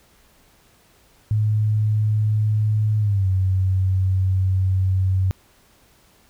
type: tone with pitch glide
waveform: sine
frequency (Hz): 107 to 94.23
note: A2 to F#2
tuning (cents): -48 to +32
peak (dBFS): -16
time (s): 1.31-5.31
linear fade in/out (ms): 0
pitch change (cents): -220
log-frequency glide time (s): 2.99-3.28
effects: pink hiss -56 dBFS RMS until 6.29 s